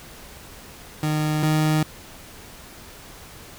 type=tone pair in turn; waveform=30% pulse; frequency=153.1 / 154.7 Hz; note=D#3 / D#3; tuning=-28 / -10 cents; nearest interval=unison; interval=18 cents; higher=second; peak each=-18 / -15 dBFS; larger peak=second; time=1.03-1.43 / 1.43-1.83 s; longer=neither; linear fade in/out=2 ms; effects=pink hiss -43 dBFS RMS until 3.58 s